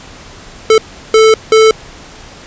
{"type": "tone bursts at uneven times", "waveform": "square", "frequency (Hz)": 439.8, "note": "A4", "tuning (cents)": -1, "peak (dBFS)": -4, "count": 3, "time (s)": [[0.7, 0.78], [1.14, 1.34], [1.52, 1.71]], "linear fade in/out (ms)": 2, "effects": ["pink hiss -34 dBFS RMS until 2.46 s", "resampled to 16000 Hz"]}